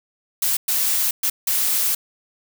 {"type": "noise bursts at uneven times", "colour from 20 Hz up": "blue", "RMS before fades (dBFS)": -20, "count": 4, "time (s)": [[0.42, 0.57], [0.68, 1.11], [1.23, 1.3], [1.47, 1.95]], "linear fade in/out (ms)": 5, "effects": []}